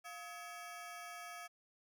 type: ring-modulated tone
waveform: 25% pulse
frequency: 987.8 Hz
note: B5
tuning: in tune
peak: -40 dBFS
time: 0.04-1.48 s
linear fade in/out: 20 ms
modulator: 287 Hz
effects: 13-bit